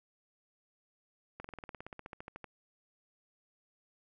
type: slowing click train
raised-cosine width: 0.5 ms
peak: -29 dBFS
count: 18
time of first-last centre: 1.4-2.443 s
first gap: 44 ms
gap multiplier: 1.04
effects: none